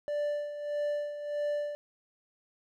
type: tone with tremolo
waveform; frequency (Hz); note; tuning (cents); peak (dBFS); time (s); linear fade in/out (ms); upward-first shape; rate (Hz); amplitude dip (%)
triangle; 587.3; D5; 0; -26; 0.08-1.75; 0; sine; 1.6; 65
effects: none